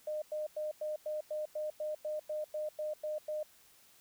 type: tone bursts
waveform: sine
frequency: 610 Hz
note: D#5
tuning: 34 cents flat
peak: -34 dBFS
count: 14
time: 0.07-3.431 s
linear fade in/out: 5 ms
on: 150 ms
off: 97 ms
effects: white hiss -63 dBFS RMS until 4 s